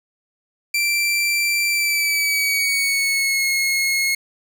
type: tone with pitch glide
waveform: sawtooth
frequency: 2349 to 2167 Hz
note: D7 to C#7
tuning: 0 to -40 cents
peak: -14 dBFS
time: 0.74-4.15 s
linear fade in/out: 5 ms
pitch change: -140 cents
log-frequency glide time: 1.68-3.46 s
effects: none